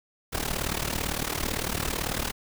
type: noise with amplitude modulation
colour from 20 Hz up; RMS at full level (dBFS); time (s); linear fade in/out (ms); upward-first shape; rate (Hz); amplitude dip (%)
pink; -26; 0.32-2.32; 20; sine; 37.9; 85
effects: none